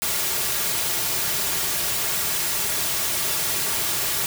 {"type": "noise with comb filter", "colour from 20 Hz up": "white", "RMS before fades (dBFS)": -24, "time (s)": [0.02, 4.26], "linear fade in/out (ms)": 0, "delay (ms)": 3.9, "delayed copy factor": -0.5, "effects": []}